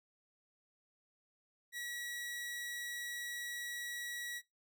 sawtooth tone, 1925 Hz, B6, 45 cents flat, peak -37 dBFS, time 1.72-4.42 s, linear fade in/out 50 ms, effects noise-tail reverb RT60 0.2 s tail -22 dB re dry

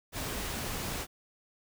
pink noise, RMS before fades -36 dBFS, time 0.12-1.07 s, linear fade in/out 50 ms, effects none

